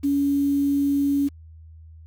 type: tone with quantisation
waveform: sine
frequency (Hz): 281.7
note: C#4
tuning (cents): +28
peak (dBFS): -18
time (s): 0.03-1.29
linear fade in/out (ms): 20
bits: 7
effects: added 80 Hz sine -42 dBFS peak until 2.06 s